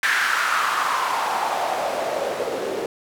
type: noise with band-pass filter sweep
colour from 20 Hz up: white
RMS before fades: -23 dBFS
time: 0.03-2.86 s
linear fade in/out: 2 ms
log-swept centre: 1700 to 410 Hz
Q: 3.9
effects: none